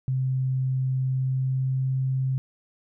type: tone with pitch glide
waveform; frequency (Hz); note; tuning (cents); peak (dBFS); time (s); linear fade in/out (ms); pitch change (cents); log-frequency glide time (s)
sine; 130.7 to 131.76; C3 to C3; -1 to +12; -22; 0.08-2.38; 0; +13; 1.03-1.9
effects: none